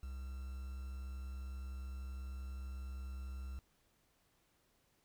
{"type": "tone with quantisation", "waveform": "triangle", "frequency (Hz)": 65.2, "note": "C2", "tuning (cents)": -5, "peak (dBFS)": -40, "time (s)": [0.03, 3.59], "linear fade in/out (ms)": 0, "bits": 10, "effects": ["pink hiss -75 dBFS RMS until 5.04 s"]}